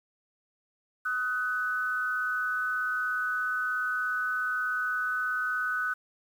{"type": "tone pair together", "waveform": "sine", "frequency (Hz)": [1263, 1499.8], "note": ["D#6", "F#6"], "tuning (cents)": [26, 23], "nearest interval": "minor third", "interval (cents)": 297, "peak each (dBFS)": [-33, -28], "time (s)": [1.05, 5.94], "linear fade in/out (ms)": 10, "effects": ["9-bit"]}